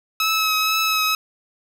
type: tone with vibrato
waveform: 15% pulse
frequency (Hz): 1289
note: E6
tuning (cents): -39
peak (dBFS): -11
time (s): 0.2-1.15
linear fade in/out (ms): 2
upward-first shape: triangle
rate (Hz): 2.1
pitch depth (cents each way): 25
effects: none